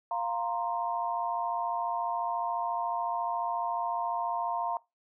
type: chord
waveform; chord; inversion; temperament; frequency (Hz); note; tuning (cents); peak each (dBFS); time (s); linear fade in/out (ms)
sine; F suspended fourth; none; equal; 698.5 / 932.3 / 1046.5; F5 / Bb5 / C6; 0 / 0 / 0; -33 / -32 / -36; 0.11-4.77; 2
effects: noise-tail reverb RT60 0.2 s tail -20 dB re dry